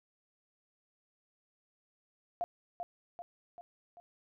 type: tone with echo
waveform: sine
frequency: 698.5 Hz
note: F5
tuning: in tune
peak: -31 dBFS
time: 2.41-2.44 s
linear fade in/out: 0 ms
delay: 390 ms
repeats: 4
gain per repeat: -5 dB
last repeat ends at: 4 s
effects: none